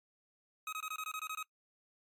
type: tone bursts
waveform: 25% pulse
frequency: 1266 Hz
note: D#6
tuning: 30 cents sharp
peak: -34 dBFS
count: 10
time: 0.67-1.428 s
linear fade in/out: 2 ms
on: 56 ms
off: 22 ms
effects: noise-tail reverb RT60 0.1 s tail -23 dB re dry + MP3 64 kbps